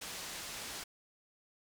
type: low-pass noise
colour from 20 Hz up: white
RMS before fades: -44 dBFS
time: 0.01-0.84 s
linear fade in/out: 10 ms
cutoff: 7600 Hz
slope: 12 dB/octave
effects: none